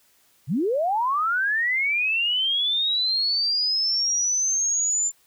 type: linear sweep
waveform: sine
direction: up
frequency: 108.8 to 7210 Hz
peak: -20 dBFS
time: 0.47-5.12 s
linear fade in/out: 50 ms
effects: white hiss -61 dBFS RMS until 5.26 s